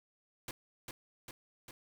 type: noise with echo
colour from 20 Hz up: pink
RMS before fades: -42 dBFS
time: 0.48-0.51 s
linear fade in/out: 2 ms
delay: 400 ms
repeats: 3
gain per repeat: -3 dB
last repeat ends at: 1.71 s
effects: none